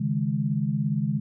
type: chord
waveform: sine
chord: C# suspended second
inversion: none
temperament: just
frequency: 138.59 / 155.92 / 207.9 Hz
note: C#3 / D#3 / G#3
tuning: 0 / +4 / +2 cents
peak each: -27 dBFS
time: 0-1.2 s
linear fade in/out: 10 ms
effects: none